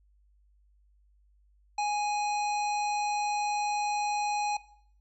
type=harmonic tone with a mistuned harmonic; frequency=830.6 Hz; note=G#5; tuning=in tune; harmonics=1 / 3 / 5 / 7 / 9; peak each=-27 / -37 / -41 / -44 / -46 dBFS; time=1.78-4.57 s; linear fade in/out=5 ms; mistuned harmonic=9; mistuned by=+18 cents; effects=noise-tail reverb RT60 0.6 s tail -17 dB re dry + added 50 Hz sine -61 dBFS peak until 5 s